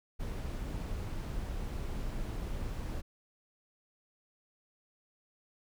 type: noise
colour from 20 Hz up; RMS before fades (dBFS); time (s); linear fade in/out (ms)
brown; -37; 0.19-3.02; 20
effects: none